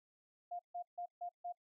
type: tone bursts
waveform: sine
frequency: 704 Hz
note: F5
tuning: 14 cents sharp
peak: -40 dBFS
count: 5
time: 0.51-1.525 s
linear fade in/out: 10 ms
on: 83 ms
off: 150 ms
effects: noise-tail reverb RT60 0.1 s tail -25 dB re dry